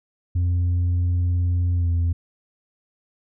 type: tone with pitch glide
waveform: sine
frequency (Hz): 88.1 to 85.15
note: F2 to F2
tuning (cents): +16 to -43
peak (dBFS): -15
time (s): 0.35-2.13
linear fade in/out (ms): 10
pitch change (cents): -59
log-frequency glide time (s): 1.74-1.89
effects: tanh soft clip ceiling -17 dBFS